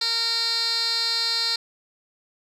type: tone with band-pass filter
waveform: 15% pulse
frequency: 460 Hz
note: A#4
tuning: 23 cents flat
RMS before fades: -24 dBFS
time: 0.01-1.56 s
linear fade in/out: 5 ms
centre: 4300 Hz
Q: 4.7
effects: none

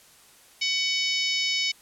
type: harmonic tone with a mistuned harmonic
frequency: 750 Hz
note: F#5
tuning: 23 cents sharp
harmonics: 3 / 4 / 5 / 6 / 7 / 8 / 9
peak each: -28 / -30 / -31 / -34 / -29 / -38 / -39 dBFS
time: 0.61-1.72 s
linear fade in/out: 10 ms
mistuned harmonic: 9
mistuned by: +41 cents
effects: white hiss -54 dBFS RMS until 1.81 s + low-pass 12000 Hz 12 dB/octave

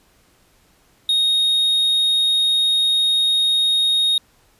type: tone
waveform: triangle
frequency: 3729 Hz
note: A#7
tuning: in tune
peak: -13 dBFS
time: 1.09-4.18 s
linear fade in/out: 2 ms
effects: pink hiss -57 dBFS RMS until 4.59 s + resampled to 32000 Hz

